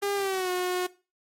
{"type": "tone with pitch glide", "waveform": "sawtooth", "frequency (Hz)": [402.4, 362.7], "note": ["G4", "F#4"], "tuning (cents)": [45, -34], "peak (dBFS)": -22, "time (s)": [0.02, 0.87], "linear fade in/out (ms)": 10, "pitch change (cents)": -179, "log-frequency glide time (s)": [0.15, 0.5], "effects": ["noise-tail reverb RT60 0.3 s tail -18 dB re dry", "MP3 64 kbps"]}